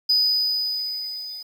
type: tone with level ramp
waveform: triangle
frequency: 4978 Hz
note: D#8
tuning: in tune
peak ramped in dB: -13 to -32 dBFS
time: 0.09-1.43 s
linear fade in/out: 10 ms
effects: tanh soft clip ceiling -10 dBFS + 8-bit